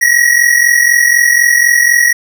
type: tone pair together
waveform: square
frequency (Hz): 1884 / 1928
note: A#6 / B6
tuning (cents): +18 / -42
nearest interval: unison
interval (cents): 40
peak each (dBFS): -10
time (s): 0.01-2.13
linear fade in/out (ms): 10
effects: none